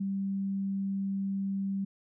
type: tone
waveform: sine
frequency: 195.6 Hz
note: G3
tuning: 4 cents flat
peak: -29 dBFS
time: 0-1.85 s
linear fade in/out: 10 ms
effects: none